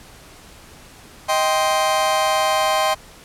40% pulse chord, C minor, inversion first, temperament just, 627.9 / 784.9 / 1046.5 Hz, Eb5 / G5 / C6, +16 / +2 / 0 cents, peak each -20 dBFS, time 1.28-2.95 s, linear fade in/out 20 ms, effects pink hiss -44 dBFS RMS until 3.24 s + low-pass 12000 Hz 12 dB/octave

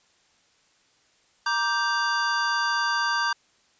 square chord, G minor, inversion first, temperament just, 940.8 / 1176 / 1568 Hz, Bb5 / D6 / G6, +16 / +2 / 0 cents, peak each -29 / -29 / -26 dBFS, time 1.46-3.33 s, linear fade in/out 5 ms, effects white hiss -63 dBFS RMS until 3.79 s + resampled to 16000 Hz

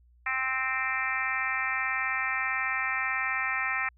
harmonic tone, 261.6 Hz, C4, in tune, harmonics 3 / 4 / 5 / 6 / 7 / 8 / 9 / 10, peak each -39 / -38 / -34 / -42 / -31 / -35 / -33 / -42 dBFS, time 0.26-3.89 s, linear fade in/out 5 ms, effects added 60 Hz sine -57 dBFS peak until 3.97 s

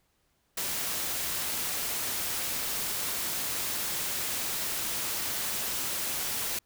white noise, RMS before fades -32 dBFS, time 0.57-6.59 s, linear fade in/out 5 ms, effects pink hiss -72 dBFS RMS until 6.65 s

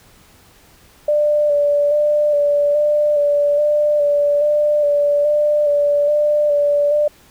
sine tone with vibrato, 587.3 Hz, D5, in tune, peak -12 dBFS, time 1.08-7.08 s, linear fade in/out 5 ms, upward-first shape square, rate 1.2 Hz, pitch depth 21 cents each way, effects pink hiss -49 dBFS RMS until 7.3 s

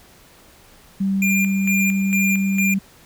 sine tone, 194.4 Hz, G3, 14 cents flat, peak -17 dBFS, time 1-2.79 s, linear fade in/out 10 ms
square tone with tremolo, 2398 Hz, D7, 36 cents sharp, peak -19 dBFS, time 1.22-2.74 s, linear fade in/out 2 ms, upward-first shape square, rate 2.2 Hz, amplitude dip 70%
effects pink hiss -49 dBFS RMS until 3.05 s

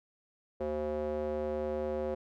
square tone with band-pass filter, 75.4 Hz, D2, 46 cents sharp, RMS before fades -34 dBFS, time 0.6-2.15 s, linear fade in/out 10 ms, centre 490 Hz, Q 3.4, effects none

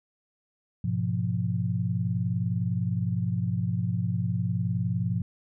sine chord, F diminished, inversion first, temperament equal, 103.83 / 123.47 / 174.61 Hz, Ab2 / Cb3 / F3, 0 / 0 / 0 cents, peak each -29 dBFS, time 0.84-5.22 s, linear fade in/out 5 ms, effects none

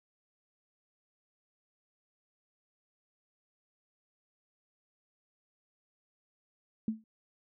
sine tone with exponential decay, 220 Hz, A3, in tune, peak -25 dBFS, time 6.88-7.04 s, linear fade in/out 2 ms, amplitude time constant 33 ms, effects none

